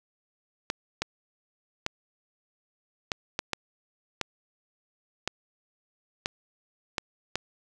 clicks, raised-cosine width 0.2 ms, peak -10 dBFS, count 11, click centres 0.701 / 1.02 / 1.864 / 3.118 / 3.391 / 3.533 / 4.213 / 5.276 / 6.259 / 6.982 / 7.356 s, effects none

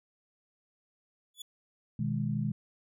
sawtooth tone with exponential growth, 3438 Hz, A7, 41 cents flat, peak -34 dBFS, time 1.34-1.42 s, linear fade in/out 5 ms, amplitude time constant 17 ms
sine chord, G# minor, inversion first, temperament equal, 123.47 / 155.56 / 207.7 Hz, B2 / D#3 / G#3, 0 / 0 / 0 cents, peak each -33 dBFS, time 1.99-2.52 s, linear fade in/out 5 ms
effects none

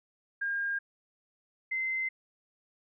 sine tone pair in turn, 1613 / 2068 Hz, G6 / C7, +49 / -21 cents, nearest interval major third, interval 430 cents, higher second, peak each -29 / -29 dBFS, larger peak neither, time 0.41-0.79 / 1.71-2.09 s, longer neither, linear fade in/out 10 ms, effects none

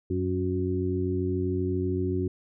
harmonic tone with a mistuned harmonic, 93 Hz, F#2, 9 cents sharp, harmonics 1 / 2 / 3 / 4, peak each -29 / -34 / -31 / -29 dBFS, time 0.1-2.28 s, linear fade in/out 5 ms, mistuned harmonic 4, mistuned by -25 cents, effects none

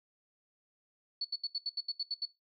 sine tone bursts, 4435 Hz, C#8, in tune, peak -31 dBFS, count 10, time 1.21-2.255 s, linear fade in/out 5 ms, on 37 ms, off 75 ms, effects noise-tail reverb RT60 0.2 s tail -17 dB re dry

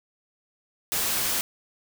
white noise, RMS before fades -26 dBFS, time 0.92-1.41 s, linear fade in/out 0 ms, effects none

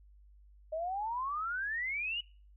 sine exponential sweep, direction up, 614 to 2960 Hz, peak -33 dBFS, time 0.72-2.21 s, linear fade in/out 10 ms, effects noise-tail reverb RT60 0.4 s tail -23 dB re dry + added 50 Hz sine -56 dBFS peak until 2.56 s

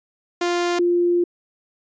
sawtooth / sine tone pair in turn, 349.4 / 349.4 Hz, F4 / F4, +1 / +1 cents, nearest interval unison, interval 0 cents, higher neither, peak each -15 dBFS, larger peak neither, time 0.41-0.79 / 0.79-1.24 s, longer second, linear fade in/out 5 ms, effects resampled to 16000 Hz

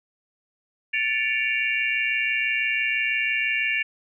sine tone cluster, 1757 / 2253 / 2379 / 2773 Hz, A6 / C#7 / D7 / F7, -3 / +28 / +22 / -13 cents, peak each -27 dBFS, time 0.93-3.83 s, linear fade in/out 10 ms, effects none

